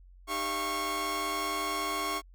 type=tone cluster; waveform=sawtooth; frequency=305.7 / 396.1 / 686 / 1097 Hz; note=D#4 / G4 / F5 / C#6; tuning=-30 / +18 / -31 / -18 cents; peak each=-36 / -36 / -35 / -28 dBFS; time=0.27-2.22 s; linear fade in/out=50 ms; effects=added 45 Hz sine -51 dBFS peak until 2.34 s